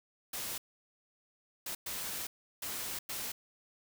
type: noise bursts at uneven times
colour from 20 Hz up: white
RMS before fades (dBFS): -39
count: 5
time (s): 0.33-0.58 / 1.66-1.75 / 1.86-2.27 / 2.62-2.99 / 3.09-3.32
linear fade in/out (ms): 5
effects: none